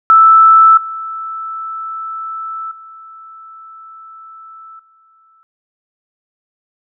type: tone with level steps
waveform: sine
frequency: 1318.5 Hz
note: E6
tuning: in tune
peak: -3 / -21 / -33 / -48 dBFS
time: 0.1-5.43 s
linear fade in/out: 0 ms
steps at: 0.77 / 2.71 / 4.79 s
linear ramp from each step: 5 ms
effects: none